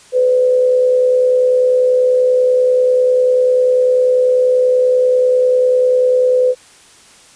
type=tone with amplitude modulation; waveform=sine; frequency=504 Hz; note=B4; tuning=35 cents sharp; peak=-7 dBFS; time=0.12-6.55 s; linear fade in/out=50 ms; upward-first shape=sine; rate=70.2 Hz; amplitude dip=40%; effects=white hiss -44 dBFS RMS until 7.35 s + resampled to 22050 Hz